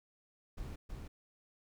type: noise with echo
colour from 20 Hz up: brown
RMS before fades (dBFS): -43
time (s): 0.57-0.76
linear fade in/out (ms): 10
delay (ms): 320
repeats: 1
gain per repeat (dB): -2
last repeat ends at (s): 1.08
effects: none